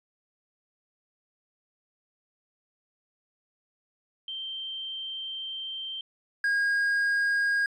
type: tone pair in turn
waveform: sine / triangle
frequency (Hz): 3136 / 1630.8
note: G7 / G#6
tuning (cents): 0 / -32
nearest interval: major seventh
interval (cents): 1132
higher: first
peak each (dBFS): -33 / -21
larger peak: second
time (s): 4.28-6.01 / 6.44-7.66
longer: first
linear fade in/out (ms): 2
effects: resampled to 24000 Hz